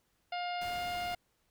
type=harmonic tone; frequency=708 Hz; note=F5; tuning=23 cents sharp; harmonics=1 / 2 / 3 / 4 / 5 / 6 / 7; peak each=-35 / -45 / -44 / -45 / -52 / -52 / -53 dBFS; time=0.32-1.15 s; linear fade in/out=5 ms
type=noise; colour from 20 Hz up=pink; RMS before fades=-48 dBFS; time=0.61-1.15 s; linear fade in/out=5 ms
effects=pink hiss -75 dBFS RMS until 1.5 s